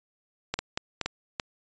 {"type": "clicks", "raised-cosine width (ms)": 0.2, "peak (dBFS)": -11, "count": 6, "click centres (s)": [0.54, 0.59, 0.775, 1.013, 1.06, 1.398], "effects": ["resampled to 16000 Hz"]}